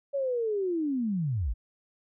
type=linear sweep; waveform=sine; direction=down; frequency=568 to 44.11 Hz; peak=-26 dBFS; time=0.13-1.54 s; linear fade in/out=20 ms; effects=none